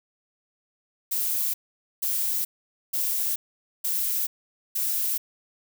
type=noise bursts; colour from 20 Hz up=violet; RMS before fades=-26 dBFS; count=5; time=1.11-5.18 s; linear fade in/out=10 ms; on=430 ms; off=480 ms; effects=none